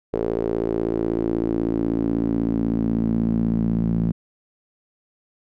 sawtooth tone with band-pass filter sweep, 56.2 Hz, A1, 37 cents sharp, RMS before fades -22 dBFS, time 0.13-4.12 s, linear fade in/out 10 ms, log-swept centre 430 to 190 Hz, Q 3.9, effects none

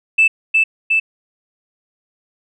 sine tone with echo, 2637 Hz, E7, in tune, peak -7 dBFS, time 0.18-0.28 s, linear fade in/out 10 ms, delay 360 ms, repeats 2, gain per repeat -2 dB, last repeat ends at 1 s, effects tanh soft clip ceiling -4 dBFS

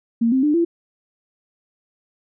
sine tone with pitch steps, 231.2 / 262.5 / 298.1 / 338.5 Hz, A#3 / C4 / D4 / E4, -14 / +6 / +26 / +46 cents, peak -14 dBFS, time 0.21-0.65 s, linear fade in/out 10 ms, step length 110 ms, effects none

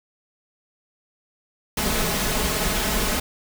pink noise with comb filter, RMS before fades -23 dBFS, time 1.77-3.2 s, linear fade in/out 5 ms, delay 4.7 ms, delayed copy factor +0.55, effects none

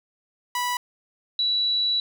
sawtooth / sine tone pair in turn, 983 / 3932 Hz, B5 / B7, -8 / -8 cents, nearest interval 2 octaves, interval 2400 cents, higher second, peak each -20 dBFS, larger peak neither, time 0.55-0.77 / 1.39-2 s, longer second, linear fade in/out 2 ms, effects none

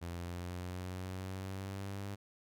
sawtooth linear sweep, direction up, 85.6 to 100.3 Hz, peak -36 dBFS, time 0.01-2.16 s, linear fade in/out 20 ms, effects none

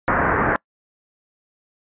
white low-pass noise, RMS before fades -19 dBFS, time 0.08-0.56 s, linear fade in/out 0 ms, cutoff 1800 Hz, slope 48 dB/octave, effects noise-tail reverb RT60 0.1 s tail -25 dB re dry + resampled to 8000 Hz

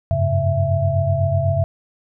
sine tone cluster, 92.5 / 100.5 / 136.8 / 665 Hz, F#2 / G2 / C#3 / E5, 0 / +44 / -23 / +15 cents, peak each -21 dBFS, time 0.11-1.64 s, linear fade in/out 0 ms, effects none

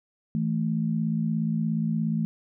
sine tone pair together, 163.01 / 220 Hz, E3 / A3, -19 / 0 cents, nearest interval perfect fourth, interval 519 cents, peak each -26 dBFS, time 0.35-2.25 s, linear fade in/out 0 ms, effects none

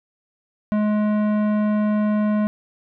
sine tone with tanh clipping, 210.9 Hz, G#3, 27 cents sharp, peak -19 dBFS, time 0.72-2.47 s, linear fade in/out 0 ms, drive 15 dB, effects none

